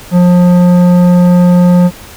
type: tone with tanh clipping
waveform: triangle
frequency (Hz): 177.7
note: F3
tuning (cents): +30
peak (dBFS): -5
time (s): 0.11-1.91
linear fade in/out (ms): 50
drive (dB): 16
effects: pink hiss -32 dBFS RMS until 2.16 s